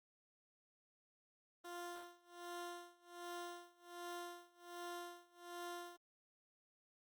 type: tone with tremolo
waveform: 15% pulse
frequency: 349.2 Hz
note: F4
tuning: in tune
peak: -39 dBFS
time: 1.64-5.97 s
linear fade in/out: 10 ms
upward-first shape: sine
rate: 1.3 Hz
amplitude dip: 95%
effects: Opus 24 kbps